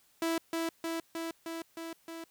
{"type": "tone with echo", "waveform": "sawtooth", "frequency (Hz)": 329.6, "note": "E4", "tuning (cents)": 0, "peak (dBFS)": -25, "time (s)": [0.22, 0.38], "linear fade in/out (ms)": 2, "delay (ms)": 310, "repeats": 6, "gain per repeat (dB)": -2, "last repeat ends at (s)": 2.24, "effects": ["white hiss -67 dBFS RMS until 2.3 s"]}